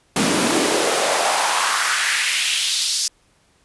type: noise with high-pass filter sweep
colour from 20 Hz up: pink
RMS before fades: -19 dBFS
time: 0.16-3.08 s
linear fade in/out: 2 ms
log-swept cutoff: 200 to 5300 Hz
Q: 2.4
effects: pink hiss -59 dBFS RMS until 3.64 s + resampled to 24000 Hz